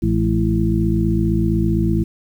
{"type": "harmonic tone with a mistuned harmonic", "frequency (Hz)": 55.4, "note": "A1", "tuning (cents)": 13, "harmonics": [1, 2, 3, 4, 6], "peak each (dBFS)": [-21, -21, -21, -21, -21], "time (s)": [0.02, 2.04], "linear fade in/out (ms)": 10, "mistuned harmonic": 4, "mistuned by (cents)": -54, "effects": ["8-bit"]}